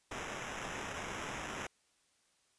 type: noise with sample-and-hold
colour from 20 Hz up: violet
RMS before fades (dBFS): -42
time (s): 0.11-1.67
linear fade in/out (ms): 5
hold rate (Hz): 4410
effects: white hiss -73 dBFS RMS until 2.58 s + resampled to 22050 Hz